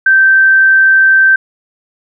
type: tone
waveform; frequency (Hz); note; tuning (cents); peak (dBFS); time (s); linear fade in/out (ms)
sine; 1557; G6; -12; -4; 0.06-1.36; 5
effects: none